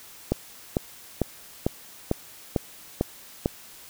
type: click train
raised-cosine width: 2 ms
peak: -8 dBFS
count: 8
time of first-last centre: 0.32-3.459 s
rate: 2.23 Hz
effects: white hiss -47 dBFS RMS until 3.89 s